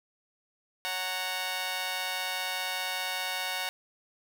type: chord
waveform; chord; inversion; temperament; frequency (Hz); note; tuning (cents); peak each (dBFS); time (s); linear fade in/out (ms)
10% pulse; F# major; second; just; 555 / 740 / 925; C#5 / F#5 / A#5; +2 / 0 / -14; -32 / -26 / -28; 0.85-3.69; 0
effects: none